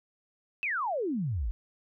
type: exponential sweep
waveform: sine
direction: down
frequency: 2700 to 45.99 Hz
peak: -28 dBFS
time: 0.63-1.51 s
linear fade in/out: 0 ms
effects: none